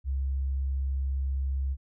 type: tone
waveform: sine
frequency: 67.4 Hz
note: C#2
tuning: 48 cents flat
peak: -26 dBFS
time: 0.04-1.77 s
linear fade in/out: 50 ms
effects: none